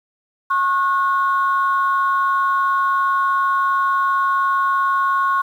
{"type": "tone pair together", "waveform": "sine", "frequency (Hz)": [1089.3, 1454], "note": ["C#6", "F#6"], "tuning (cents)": [-31, -31], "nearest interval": "perfect fourth", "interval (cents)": 500, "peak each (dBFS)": [-15, -21], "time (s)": [0.5, 5.42], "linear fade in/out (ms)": 10, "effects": ["tanh soft clip ceiling -8 dBFS", "8-bit"]}